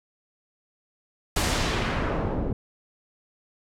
pink noise with low-pass filter sweep, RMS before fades -26 dBFS, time 1.36-2.53 s, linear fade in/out 5 ms, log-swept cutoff 12000 to 410 Hz, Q 0.79, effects none

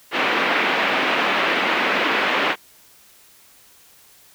white band-pass noise, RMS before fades -20 dBFS, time 0.11-2.56 s, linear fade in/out 50 ms, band 220 to 2700 Hz, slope 24 dB/octave, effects white hiss -51 dBFS RMS until 4.34 s

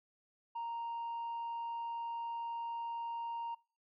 sine tone with tanh clipping, 931 Hz, A#5, 2 cents flat, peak -38 dBFS, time 0.55-3.55 s, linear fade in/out 10 ms, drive 1 dB, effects noise-tail reverb RT60 0.4 s tail -25 dB re dry

